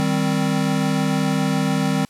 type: chord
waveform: square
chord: C minor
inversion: first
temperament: equal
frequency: 155.56 / 196 / 261.6 Hz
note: Eb3 / G3 / C4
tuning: 0 / 0 / 0 cents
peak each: -23 dBFS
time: 0-2.05 s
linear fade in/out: 0 ms
effects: white hiss -55 dBFS RMS until 2.09 s + low-pass 11000 Hz 12 dB/octave